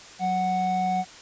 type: tone pair together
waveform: triangle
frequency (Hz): 185 / 740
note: F#3 / F#5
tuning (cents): 0 / 0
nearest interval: 2 octaves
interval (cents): 2400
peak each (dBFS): -27 / -21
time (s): 0.19-1.05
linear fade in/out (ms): 50
effects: white hiss -45 dBFS RMS until 1.21 s + resampled to 16000 Hz